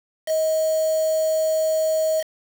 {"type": "tone with quantisation", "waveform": "sine", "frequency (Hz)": 632, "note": "D#5", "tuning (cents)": 27, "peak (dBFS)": -18, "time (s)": [0.26, 2.24], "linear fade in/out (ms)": 50, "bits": 5, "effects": []}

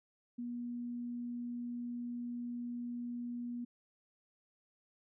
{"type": "tone", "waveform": "sine", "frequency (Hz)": 240.8, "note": "B3", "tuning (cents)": -44, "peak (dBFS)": -38, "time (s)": [0.38, 3.65], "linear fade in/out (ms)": 10, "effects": []}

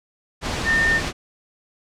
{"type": "tone in noise", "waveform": "sine", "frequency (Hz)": 1814, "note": "A#6", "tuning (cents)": -48, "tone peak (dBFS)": -16, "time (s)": [0.64, 1.01], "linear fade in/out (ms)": 50, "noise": "pink", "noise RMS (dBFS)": -25, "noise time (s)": [0.41, 1.13], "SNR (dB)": 6, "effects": ["low-pass 6000 Hz 12 dB/octave"]}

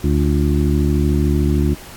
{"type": "harmonic tone with a mistuned harmonic", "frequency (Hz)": 73.42, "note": "D2", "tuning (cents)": 0, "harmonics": [1, 2, 3, 4, 5], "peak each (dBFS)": [-16, -19, -21, -22, -23], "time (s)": [0.03, 1.75], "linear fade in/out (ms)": 20, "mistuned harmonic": 5, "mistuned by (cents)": -64, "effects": ["pink hiss -38 dBFS RMS until 1.96 s", "AAC 64 kbps"]}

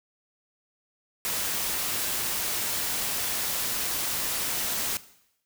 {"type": "noise", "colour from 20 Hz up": "white", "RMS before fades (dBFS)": -29, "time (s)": [1.25, 4.97], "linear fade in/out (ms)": 0, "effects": ["noise-tail reverb RT60 0.8 s tail -17 dB re dry"]}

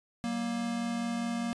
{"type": "tone pair together", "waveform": "square", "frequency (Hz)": [190.5, 235.3], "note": ["G3", "A#3"], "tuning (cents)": [-49, 16], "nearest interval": "major third", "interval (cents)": 365, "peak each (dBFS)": [-39, -32], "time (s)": [0.24, 1.53], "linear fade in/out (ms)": 0, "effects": ["resampled to 22050 Hz"]}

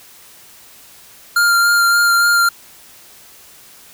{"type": "tone with vibrato", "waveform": "square", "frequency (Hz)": 1396.9, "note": "F6", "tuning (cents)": 0, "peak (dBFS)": -11, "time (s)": [1.36, 2.49], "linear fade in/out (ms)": 5, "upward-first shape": "sine", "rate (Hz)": 3.5, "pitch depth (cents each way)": 13, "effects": ["white hiss -43 dBFS RMS until 3.93 s"]}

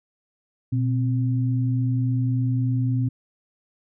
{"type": "tone pair together", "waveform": "sine", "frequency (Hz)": [121.69, 261.6], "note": ["B2", "C4"], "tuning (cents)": [-25, 0], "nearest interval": "octave + minor second", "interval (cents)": 1325, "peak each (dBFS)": [-20, -27], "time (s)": [0.72, 3.09], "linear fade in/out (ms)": 10, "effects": []}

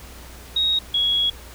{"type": "tone pair in turn", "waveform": "sine", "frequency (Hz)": [3772, 3333], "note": ["A#7", "G#7"], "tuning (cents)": [20, 5], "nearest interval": "major second", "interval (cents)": 215, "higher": "first", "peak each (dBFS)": -17, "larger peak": "neither", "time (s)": [[0.56, 0.79], [0.94, 1.3]], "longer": "second", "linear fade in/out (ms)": 5, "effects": ["added 60 Hz sine -41 dBFS peak until 1.54 s", "pink hiss -43 dBFS RMS until 1.54 s"]}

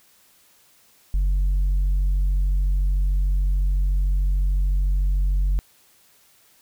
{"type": "tone with tanh clipping", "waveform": "sine", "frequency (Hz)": 46.83, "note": "F#1", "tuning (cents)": 22, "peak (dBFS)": -18, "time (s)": [1.14, 5.59], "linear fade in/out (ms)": 0, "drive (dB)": 2, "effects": ["white hiss -57 dBFS RMS until 6.61 s"]}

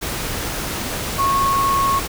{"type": "tone in noise", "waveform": "sine", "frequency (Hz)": 1098, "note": "C#6", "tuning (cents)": -17, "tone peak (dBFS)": -15, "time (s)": [1.18, 2], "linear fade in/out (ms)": 20, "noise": "pink", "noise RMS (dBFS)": -25, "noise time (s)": [0.01, 2.08], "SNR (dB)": 7, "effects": []}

